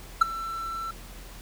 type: tone with ADSR envelope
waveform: triangle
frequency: 1339 Hz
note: E6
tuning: 27 cents sharp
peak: -9 dBFS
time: 0.21-0.91 s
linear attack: 9 ms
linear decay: 11 ms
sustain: -20 dB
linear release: 4 ms
effects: added 42 Hz sine -44 dBFS peak until 1.41 s + pink hiss -47 dBFS RMS until 1.41 s